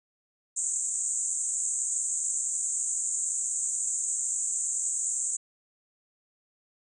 pink band-pass noise, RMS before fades -30 dBFS, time 0.56-5.37 s, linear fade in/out 10 ms, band 6800 to 8400 Hz, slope 96 dB/octave, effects none

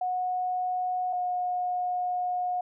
sine tone pair in turn, 731 / 722.6 Hz, F#5 / F#5, -21 / -41 cents, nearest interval unison, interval 20 cents, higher first, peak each -26 dBFS, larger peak neither, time 0.01-1.13 / 1.13-2.61 s, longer second, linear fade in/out 5 ms, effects none

